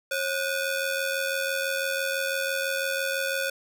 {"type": "ring-modulated tone", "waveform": "sawtooth", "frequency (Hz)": 1000, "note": "B5", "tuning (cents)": 21, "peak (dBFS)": -19, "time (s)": [0.11, 3.5], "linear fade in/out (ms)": 5, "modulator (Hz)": 457, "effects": []}